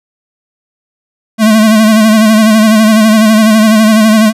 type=tone with vibrato; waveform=square; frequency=217.7 Hz; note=A3; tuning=18 cents flat; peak=-4 dBFS; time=1.38-4.33 s; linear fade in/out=50 ms; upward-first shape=sine; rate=12 Hz; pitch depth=51 cents each way; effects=resampled to 32000 Hz